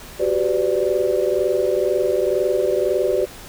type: chord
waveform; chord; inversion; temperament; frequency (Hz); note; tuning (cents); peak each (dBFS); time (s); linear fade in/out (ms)
sine; G major seventh; third; equal with one note detuned; 370 / 392 / 506 / 587.3; F#4 / G4 / B4 / D5; 0 / 0 / +42 / 0; -22; 0.19-3.26; 20
effects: pink hiss -39 dBFS RMS until 3.48 s